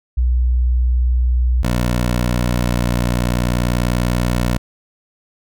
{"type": "tone pair in turn", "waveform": ["sine", "15% pulse"], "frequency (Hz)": [61.4, 60.35], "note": ["B1", "B1"], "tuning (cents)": [-9, -39], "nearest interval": "unison", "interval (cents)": 30, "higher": "first", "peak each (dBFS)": [-12, -9], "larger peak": "second", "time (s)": [[0.17, 1.63], [1.63, 4.58]], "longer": "second", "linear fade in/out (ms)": 10, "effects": []}